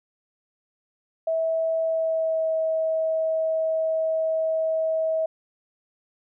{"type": "tone with pitch glide", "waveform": "sine", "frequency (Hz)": [650, 641.4], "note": ["E5", "E5"], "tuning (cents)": [-24, -48], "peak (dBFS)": -21, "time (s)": [1.27, 5.26], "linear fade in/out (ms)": 5, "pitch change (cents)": -24, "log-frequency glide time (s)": [1.81, 2.55], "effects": []}